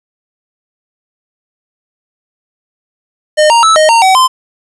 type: tone with pitch steps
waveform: square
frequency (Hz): 610 / 932 / 1309 / 621 / 920 / 759 / 1034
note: D#5 / A#5 / E6 / D#5 / A#5 / F#5 / C6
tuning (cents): -34 / -1 / -13 / -3 / -23 / +44 / -21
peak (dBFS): -5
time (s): 3.37-4.28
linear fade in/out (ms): 20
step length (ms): 130
effects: resampled to 24000 Hz + 7-bit